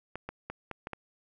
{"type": "clicks", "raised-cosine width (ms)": 0.5, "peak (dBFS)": -22, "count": 6, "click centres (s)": [0.156, 0.29, 0.5, 0.713, 0.871, 0.933], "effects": []}